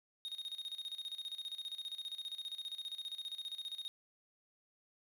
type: tone with tremolo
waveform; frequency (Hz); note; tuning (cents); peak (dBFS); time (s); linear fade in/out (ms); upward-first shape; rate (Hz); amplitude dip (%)
triangle; 3720; A#7; -4; -38; 0.25-3.88; 0; square; 15; 75
effects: 11-bit